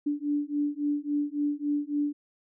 sine beating tone pair, 290 / 293.6 Hz, D4 / D4, -22 / 0 cents, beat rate 3.6 Hz, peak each -29 dBFS, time 0.06-2.13 s, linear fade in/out 10 ms, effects none

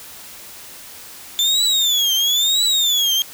35% pulse tone with vibrato, 3520 Hz, A7, in tune, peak -13 dBFS, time 1.39-3.22 s, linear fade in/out 0 ms, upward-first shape triangle, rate 1 Hz, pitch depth 210 cents each way, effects white hiss -38 dBFS RMS until 3.33 s

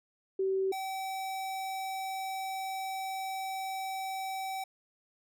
sine / square tone pair in turn, 383.5 / 767 Hz, G4 / G5, -38 / -38 cents, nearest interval octave, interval 1200 cents, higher second, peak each -27 / -35 dBFS, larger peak first, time 0.39-0.72 / 0.72-4.64 s, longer second, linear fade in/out 5 ms, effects none

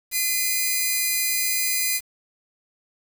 5% pulse tone pair together, 2041 / 2429 Hz, C7 / D#7, -44 / -42 cents, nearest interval minor third, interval 302 cents, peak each -14 dBFS, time 0.11-2.01 s, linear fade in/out 50 ms, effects 7-bit

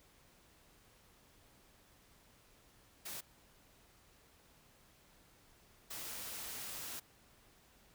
white noise bursts at uneven times, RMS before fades -45 dBFS, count 2, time 3.05-3.21 / 5.9-7 s, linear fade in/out 10 ms, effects pink hiss -66 dBFS RMS until 7.94 s

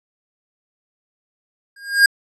square tone with exponential growth, 1619 Hz, G#6, 45 cents flat, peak -6 dBFS, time 1.76-2.06 s, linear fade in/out 5 ms, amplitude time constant 65 ms, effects low-pass 10000 Hz 12 dB/octave

